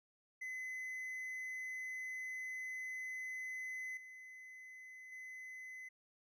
triangle tone with level steps, 2030 Hz, B6, 47 cents sharp, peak -40 / -50 / -46 dBFS, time 0.41-5.89 s, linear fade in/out 10 ms, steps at 3.97 / 5.12 s, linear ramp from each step 2 ms, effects none

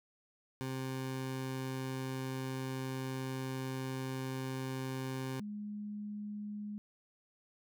20% pulse / sine tone pair in turn, 131.5 / 208 Hz, C3 / G#3, +9 / +3 cents, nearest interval minor sixth, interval 794 cents, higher second, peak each -32 / -39 dBFS, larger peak first, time 0.61-5.4 / 5.4-6.78 s, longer first, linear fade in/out 0 ms, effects none

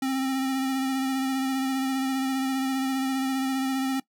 square tone with vibrato, 265.4 Hz, C4, 25 cents sharp, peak -25 dBFS, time 0.02-4 s, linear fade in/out 5 ms, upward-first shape sine, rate 15 Hz, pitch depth 22 cents each way, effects noise-tail reverb RT60 0.1 s tail -20 dB re dry

